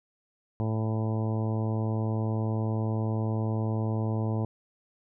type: harmonic tone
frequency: 110 Hz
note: A2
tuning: in tune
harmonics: 1 / 2 / 3 / 4 / 5 / 6 / 7 / 8 / 9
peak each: -27 / -33 / -37 / -39 / -41 / -43 / -44 / -45 / -46 dBFS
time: 0.6-4.45 s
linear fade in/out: 0 ms
effects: none